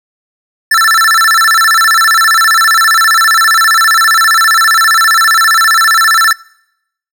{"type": "tone with vibrato", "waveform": "square", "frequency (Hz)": 1536, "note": "G6", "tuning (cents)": -36, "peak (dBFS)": -6, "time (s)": [0.71, 6.33], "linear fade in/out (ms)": 5, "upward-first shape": "square", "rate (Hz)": 15, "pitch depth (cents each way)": 240, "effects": ["noise-tail reverb RT60 0.8 s tail -24 dB re dry"]}